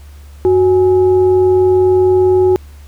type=tone with frequency modulation; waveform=sine; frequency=370 Hz; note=F#4; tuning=in tune; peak=-7 dBFS; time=0.45-2.56 s; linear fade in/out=0 ms; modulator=462 Hz; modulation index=0.36; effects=added 72 Hz sine -33 dBFS peak until 2.87 s + pink hiss -47 dBFS RMS until 2.87 s